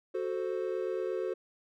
triangle chord, F# diminished, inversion none, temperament equal with one note detuned, 370 / 438.5 / 523.3 Hz, F#4 / A4 / C5, 0 / -6 / 0 cents, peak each -32 / -34 / -35 dBFS, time 0.14-1.34 s, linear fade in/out 10 ms, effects none

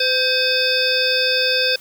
harmonic tone with a mistuned harmonic, 510 Hz, C5, 44 cents flat, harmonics 1 / 3 / 5 / 7 / 9 / 10, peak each -22 / -23 / -23 / -23 / -24 / -21 dBFS, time 0-1.76 s, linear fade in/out 5 ms, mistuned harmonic 3, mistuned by +47 cents, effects white hiss -43 dBFS RMS until 1.8 s + high-pass 100 Hz 12 dB/octave

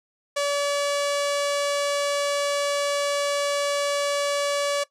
sawtooth tone with low-pass filter, 572 Hz, D5, 46 cents flat, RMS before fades -24 dBFS, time 0.36-4.84 s, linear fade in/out 10 ms, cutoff 8200 Hz, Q 1.2, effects noise-tail reverb RT60 0.1 s tail -18 dB re dry

